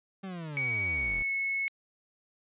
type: linear sweep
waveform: 40% pulse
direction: down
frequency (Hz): 196.5 to 30.87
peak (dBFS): -36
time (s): 0.23-1.23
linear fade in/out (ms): 10
type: tone with pitch glide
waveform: sine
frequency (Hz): 2258 to 2195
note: C#7 to C#7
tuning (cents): +31 to -18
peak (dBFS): -28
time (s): 0.57-1.68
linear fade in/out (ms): 0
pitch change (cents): -49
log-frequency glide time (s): 0.86-1.31
effects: resampled to 8000 Hz